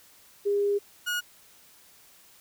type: tone pair in turn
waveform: sine / 30% pulse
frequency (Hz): 405.6 / 1445.4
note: G#4 / F#6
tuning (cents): -41 / -41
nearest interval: octave + minor seventh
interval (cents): 2200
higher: second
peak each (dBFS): -22 / -24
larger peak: first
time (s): 0.45-0.79 / 1.06-1.21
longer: first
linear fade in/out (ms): 20
effects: white hiss -56 dBFS RMS until 2.4 s